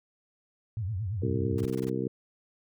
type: tone with vibrato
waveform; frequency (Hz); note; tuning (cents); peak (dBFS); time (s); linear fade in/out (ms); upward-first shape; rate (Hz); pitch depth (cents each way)
sine; 101.1; G#2; -46; -29; 0.77-1.65; 0; triangle; 8.8; 280
type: harmonic tone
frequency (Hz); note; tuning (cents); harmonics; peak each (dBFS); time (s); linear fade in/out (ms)
64.8; C2; -16; 2 / 3 / 4 / 5 / 6 / 7; -35 / -35 / -35 / -35 / -35 / -35; 1.22-2.08; 5
type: noise bursts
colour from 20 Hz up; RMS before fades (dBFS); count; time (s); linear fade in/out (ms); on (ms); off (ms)
pink; -46; 7; 1.58-1.895; 2; 27; 21
effects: none